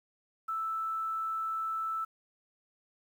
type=tone with quantisation; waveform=sine; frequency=1318.5 Hz; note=E6; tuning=in tune; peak=-31 dBFS; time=0.48-2.05 s; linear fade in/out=10 ms; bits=10; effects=none